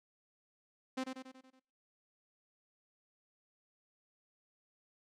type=tone with echo; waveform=sawtooth; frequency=260.5 Hz; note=C4; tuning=7 cents flat; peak=-31 dBFS; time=0.97-1.04 s; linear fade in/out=10 ms; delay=93 ms; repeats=6; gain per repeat=-5 dB; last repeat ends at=1.598 s; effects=noise-tail reverb RT60 0.6 s tail -26 dB re dry + low-pass 7000 Hz 12 dB/octave